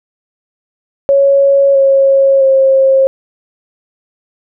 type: tone with pitch steps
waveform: sine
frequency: 554.4 / 544.9 / 535.5 Hz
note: C#5 / C#5 / C5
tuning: 0 / -30 / +40 cents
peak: -5 dBFS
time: 1.09-3.07 s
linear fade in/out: 0 ms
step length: 660 ms
effects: none